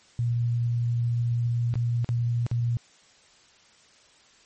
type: tone with dropouts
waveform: sine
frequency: 118.8 Hz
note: A#2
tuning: 33 cents sharp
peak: -22 dBFS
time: 0.19-2.77 s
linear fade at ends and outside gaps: 0 ms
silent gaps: 1.74-1.755 / 2.045-2.09 / 2.465-2.514 s
effects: white hiss -57 dBFS RMS until 4.45 s + MP3 32 kbps